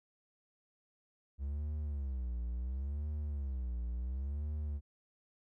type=tone with vibrato; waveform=triangle; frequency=66.8 Hz; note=C2; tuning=36 cents sharp; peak=-33 dBFS; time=1.38-4.81 s; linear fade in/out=50 ms; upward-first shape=sine; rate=0.71 Hz; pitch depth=210 cents each way; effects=none